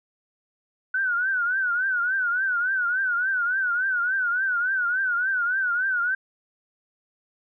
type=tone with vibrato; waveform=sine; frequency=1485 Hz; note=F#6; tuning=6 cents sharp; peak=-21 dBFS; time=0.94-6.15 s; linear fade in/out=5 ms; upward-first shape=triangle; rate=3.5 Hz; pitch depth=130 cents each way; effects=none